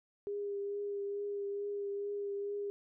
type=tone with vibrato; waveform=sine; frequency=404.5 Hz; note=G#4; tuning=46 cents flat; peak=-35 dBFS; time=0.27-2.7 s; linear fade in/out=0 ms; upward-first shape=triangle; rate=2.3 Hz; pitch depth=20 cents each way; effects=none